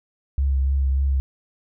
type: tone with vibrato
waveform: sine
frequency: 67.8 Hz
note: C#2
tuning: 38 cents flat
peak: -17 dBFS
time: 0.38-1.2 s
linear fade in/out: 0 ms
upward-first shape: triangle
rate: 3.4 Hz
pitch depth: 31 cents each way
effects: none